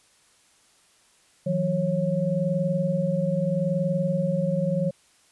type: tone cluster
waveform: sine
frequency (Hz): 160.2 / 181 / 548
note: E3 / F#3 / C#5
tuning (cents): -49 / -38 / -20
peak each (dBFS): -26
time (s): 1.46-4.91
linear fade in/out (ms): 10
effects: white hiss -60 dBFS RMS until 5.31 s + resampled to 24000 Hz